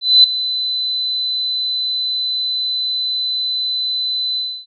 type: tone with ADSR envelope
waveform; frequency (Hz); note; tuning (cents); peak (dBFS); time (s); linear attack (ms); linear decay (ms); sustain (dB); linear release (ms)
sine; 4018; B7; +29; -3; 0.01-4.66; 230; 4; -14; 290
effects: none